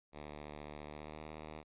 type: tone with pitch glide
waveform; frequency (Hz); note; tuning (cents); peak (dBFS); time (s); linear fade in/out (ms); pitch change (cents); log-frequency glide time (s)
5% pulse; 74.6 to 77.23; D2 to D#2; +28 to -12; -35; 0.12-1.64; 50; +60; 0.89-1.2
effects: resampled to 8000 Hz